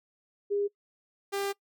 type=tone pair in turn; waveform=sine / sawtooth; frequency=406 / 397.9 Hz; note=G#4 / G4; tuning=-39 / +26 cents; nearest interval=unison; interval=35 cents; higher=first; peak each=-25 dBFS; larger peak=neither; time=0.5-0.68 / 1.32-1.53 s; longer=second; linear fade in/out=20 ms; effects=noise-tail reverb RT60 0.1 s tail -23 dB re dry + MP3 96 kbps